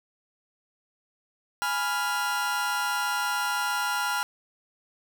40% pulse chord, F diminished, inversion first, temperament equal, 830.6 / 987.8 / 1396.9 Hz, Ab5 / Cb6 / F6, 0 / 0 / 0 cents, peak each -31 / -31 / -27 dBFS, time 1.62-4.23 s, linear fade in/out 0 ms, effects none

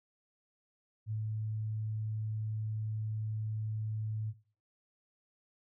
sine tone, 108.6 Hz, A2, 22 cents flat, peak -33 dBFS, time 1.06-4.34 s, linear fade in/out 50 ms, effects noise-tail reverb RT60 0.4 s tail -18 dB re dry

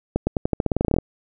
accelerating click train, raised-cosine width 2 ms, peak -6 dBFS, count 16, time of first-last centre 0.16-0.986 s, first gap 110 ms, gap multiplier 0.89, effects none

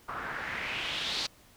white noise with low-pass filter sweep, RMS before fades -35 dBFS, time 0.08-1.27 s, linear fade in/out 10 ms, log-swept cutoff 1200 to 4500 Hz, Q 3.2, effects pink hiss -59 dBFS RMS until 1.56 s

